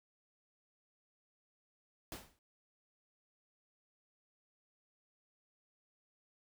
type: noise with exponential decay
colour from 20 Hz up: pink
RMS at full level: -42 dBFS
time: 2.12-2.39 s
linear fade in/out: 1 ms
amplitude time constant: 58 ms
effects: none